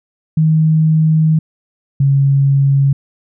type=tone pair in turn; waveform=sine; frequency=157.7 / 138.4 Hz; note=D#3 / C#3; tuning=+24 / -2 cents; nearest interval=major second; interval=226 cents; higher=first; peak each=-8 dBFS; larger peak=neither; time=0.37-1.39 / 2-2.93 s; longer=first; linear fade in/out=5 ms; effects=none